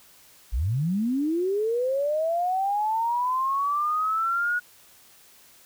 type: linear sweep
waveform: sine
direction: up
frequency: 46.25 to 1463 Hz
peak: -22 dBFS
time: 0.52-4.6 s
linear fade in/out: 20 ms
effects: white hiss -54 dBFS RMS until 5.65 s